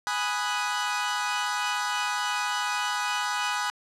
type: chord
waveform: sawtooth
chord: G# minor seventh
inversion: none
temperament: equal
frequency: 830.6 / 987.8 / 1244.5 / 1480 Hz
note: G#5 / B5 / D#6 / F#6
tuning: 0 / 0 / 0 / 0 cents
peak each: -28 dBFS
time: 0.07-3.7 s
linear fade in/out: 0 ms
effects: low-pass 8000 Hz 12 dB/octave

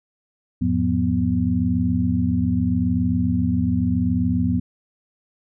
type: tone cluster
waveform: sine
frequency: 85.7 / 106.5 / 179.8 / 247.1 Hz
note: F2 / G#2 / F#3 / B3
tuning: -32 / +44 / -49 / +1 cents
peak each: -24 / -25 / -23 / -21 dBFS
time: 0.61-4.6 s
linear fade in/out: 10 ms
effects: none

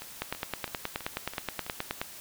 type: two click trains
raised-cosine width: 0.3 ms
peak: -14 / -24 dBFS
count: 18 / 6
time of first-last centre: 0.22-2.015 / 0.02-1.665 s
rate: 9.47 / 3.04 Hz
effects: white hiss -46 dBFS RMS until 2.2 s

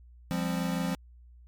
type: chord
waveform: square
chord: F suspended second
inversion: none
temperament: equal with one note detuned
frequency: 174.61 / 200.6 / 261.6 Hz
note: F3 / G3 / C4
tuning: 0 / +40 / 0 cents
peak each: -31 / -35 / -35 dBFS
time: 0.31-0.95 s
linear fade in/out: 0 ms
effects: added 60 Hz sine -50 dBFS peak until 1.47 s + MP3 96 kbps

